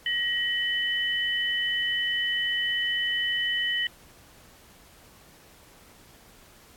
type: tone pair together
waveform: sine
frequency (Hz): 1900 / 3008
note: A#6 / F#7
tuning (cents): +33 / +28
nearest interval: minor sixth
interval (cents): 795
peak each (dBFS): -27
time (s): 0.06-3.87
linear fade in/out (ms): 2
effects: pink hiss -54 dBFS RMS until 6.76 s + AAC 64 kbps